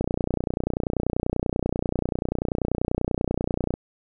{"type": "click train", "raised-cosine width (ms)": 2, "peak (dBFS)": -10, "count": 114, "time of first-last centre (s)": [0.01, 3.739], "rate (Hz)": 30.3, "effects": []}